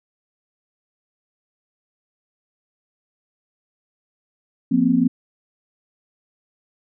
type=chord; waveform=sine; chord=F suspended fourth; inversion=none; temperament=equal with one note detuned; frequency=174.61 / 236.2 / 261.6 Hz; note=F3 / Bb3 / C4; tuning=0 / +23 / 0 cents; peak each=-22 / -18 / -17 dBFS; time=4.71-5.08 s; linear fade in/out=10 ms; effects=none